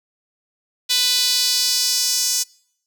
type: tone with high-pass filter sweep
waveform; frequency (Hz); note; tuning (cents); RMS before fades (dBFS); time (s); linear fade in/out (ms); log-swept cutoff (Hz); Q
sawtooth; 496.2; B4; +8; -19; 0.89-2.44; 20; 3800 to 6000; 2.7
effects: noise-tail reverb RT60 0.7 s tail -26 dB re dry